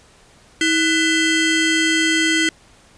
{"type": "ring-modulated tone", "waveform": "25% pulse", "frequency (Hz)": 1164, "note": "D6", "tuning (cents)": -16, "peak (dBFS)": -8, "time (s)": [0.61, 2.49], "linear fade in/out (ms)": 2, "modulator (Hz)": 842, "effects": ["pink hiss -50 dBFS RMS until 2.97 s", "resampled to 22050 Hz"]}